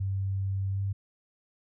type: tone with pitch glide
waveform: sine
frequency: 97 to 98.41 Hz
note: G2 to G2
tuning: -18 to +7 cents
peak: -27 dBFS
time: 0-0.93 s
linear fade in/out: 10 ms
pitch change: +25 cents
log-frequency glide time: 0.71-0.81 s
effects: none